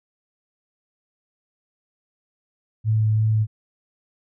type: tone with vibrato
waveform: sine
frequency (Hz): 108.9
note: A2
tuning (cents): -17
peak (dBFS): -16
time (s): 2.84-3.47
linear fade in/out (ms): 50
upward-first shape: sine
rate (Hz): 2.9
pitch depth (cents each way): 11
effects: none